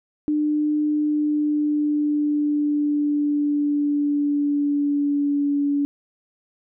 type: tone with pitch glide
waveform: sine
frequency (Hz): 300.2 to 285.7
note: D4 to D4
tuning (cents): +38 to -48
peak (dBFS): -18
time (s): 0.28-5.85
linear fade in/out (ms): 0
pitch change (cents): -86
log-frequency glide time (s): 0.87-5.6
effects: none